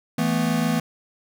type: chord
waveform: square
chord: E suspended fourth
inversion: none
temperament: equal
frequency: 164.81 / 220 / 246.9 Hz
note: E3 / A3 / B3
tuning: 0 / 0 / 0 cents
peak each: -25 dBFS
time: 0.18-0.8 s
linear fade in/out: 5 ms
effects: none